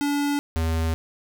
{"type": "tone pair in turn", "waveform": "square", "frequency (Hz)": [287.3, 81.28], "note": ["D4", "E2"], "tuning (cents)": [-38, -24], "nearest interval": "octave + minor seventh", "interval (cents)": 2186, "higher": "first", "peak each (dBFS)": -22, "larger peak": "neither", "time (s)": [[0.01, 0.39], [0.56, 0.94]], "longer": "neither", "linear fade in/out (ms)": 0, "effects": []}